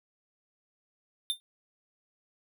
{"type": "tone with exponential decay", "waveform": "square", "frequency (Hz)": 3596, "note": "A7", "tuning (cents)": 37, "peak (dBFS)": -24, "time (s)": [1.3, 1.4], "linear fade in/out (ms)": 0, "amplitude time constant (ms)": 20, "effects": []}